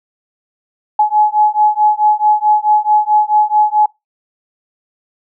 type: beating tone pair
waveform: sine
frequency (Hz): 845 / 849.6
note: G#5 / G#5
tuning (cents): +30 / +39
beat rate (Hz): 4.6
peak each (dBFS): -12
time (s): 0.99-3.86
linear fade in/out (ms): 5
effects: noise-tail reverb RT60 0.2 s tail -24 dB re dry